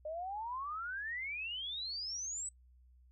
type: exponential sweep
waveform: sine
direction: up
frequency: 599 to 8090 Hz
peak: -38 dBFS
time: 0.05-2.49 s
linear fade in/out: 5 ms
effects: noise-tail reverb RT60 0.1 s tail -22 dB re dry + added 62 Hz sine -60 dBFS peak until 3.11 s